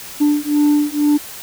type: beating tone pair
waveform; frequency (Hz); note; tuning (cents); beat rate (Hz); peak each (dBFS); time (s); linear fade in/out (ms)
sine; 293.7 / 295.8; D4 / D4; 0 / +13; 2.1; -13; 0.2-1.18; 20
effects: tanh soft clip ceiling -9 dBFS + white hiss -33 dBFS RMS until 1.42 s